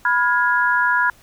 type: chord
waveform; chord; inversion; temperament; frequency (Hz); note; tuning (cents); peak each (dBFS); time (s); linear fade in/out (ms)
sine; F diminished; second; equal with one note detuned; 987.8 / 1421.3 / 1661.2; Cb6 / F6 / Ab6; 0 / +30 / 0; -19; 0.05-1.1; 2
effects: pink hiss -51 dBFS RMS until 1.22 s